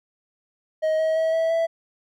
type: tone with pitch steps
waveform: triangle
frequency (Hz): 629 / 636.7 / 644.4 / 652.3 / 660.3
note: D#5 / D#5 / E5 / E5 / E5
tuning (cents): +19 / +40 / -39 / -18 / +3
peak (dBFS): -17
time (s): 0.82-1.67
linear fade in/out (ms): 20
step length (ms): 170
effects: none